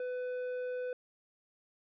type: tone with tanh clipping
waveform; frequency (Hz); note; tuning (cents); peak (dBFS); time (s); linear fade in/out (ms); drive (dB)
sine; 500; B4; +21; -36; 0-0.93; 2; 8
effects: none